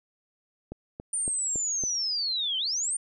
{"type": "click train", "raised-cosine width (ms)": 2, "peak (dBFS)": -23, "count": 5, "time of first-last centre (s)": [0.72, 1.837], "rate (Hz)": 3.58}
{"type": "linear two-way sweep", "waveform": "sine", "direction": "down then up", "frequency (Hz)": [9140, 3014, 9140], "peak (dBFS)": -26, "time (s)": [1.13, 2.97], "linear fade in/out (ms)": 5, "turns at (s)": 2.58}
{"effects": []}